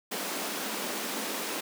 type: high-pass noise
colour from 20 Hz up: pink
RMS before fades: -34 dBFS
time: 0.11-1.61 s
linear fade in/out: 10 ms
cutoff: 200 Hz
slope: 48 dB/octave
effects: none